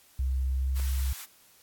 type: tone with pitch glide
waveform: sine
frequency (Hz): 65.41 to 66.21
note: C2 to C2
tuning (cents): 0 to +21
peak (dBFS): -25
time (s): 0.19-1.13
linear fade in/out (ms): 5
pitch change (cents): +21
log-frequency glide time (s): 0.56-0.69
type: high-pass noise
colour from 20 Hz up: white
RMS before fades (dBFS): -42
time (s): 0.75-1.26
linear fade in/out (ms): 20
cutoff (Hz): 820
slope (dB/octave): 24
type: clicks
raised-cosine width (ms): 0.5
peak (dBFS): -37 / -28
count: 2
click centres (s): 0.79 / 0.798
effects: white hiss -59 dBFS RMS until 1.62 s + AAC 64 kbps